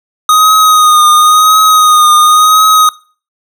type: tone with vibrato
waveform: square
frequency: 1244.5 Hz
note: D#6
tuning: in tune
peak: -4 dBFS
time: 0.29-2.89 s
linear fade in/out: 2 ms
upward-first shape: triangle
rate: 0.95 Hz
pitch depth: 40 cents each way
effects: noise-tail reverb RT60 0.4 s tail -21 dB re dry